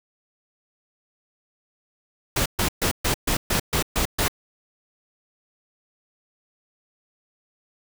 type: noise bursts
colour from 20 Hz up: pink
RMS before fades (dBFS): -22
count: 9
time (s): 2.36-4.282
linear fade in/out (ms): 5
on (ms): 98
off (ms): 130
effects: none